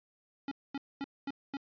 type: tone bursts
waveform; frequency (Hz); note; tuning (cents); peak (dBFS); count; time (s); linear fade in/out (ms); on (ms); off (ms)
square; 277.7; C#4; +3; -35; 5; 0.48-1.57; 2; 34; 230
effects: resampled to 11025 Hz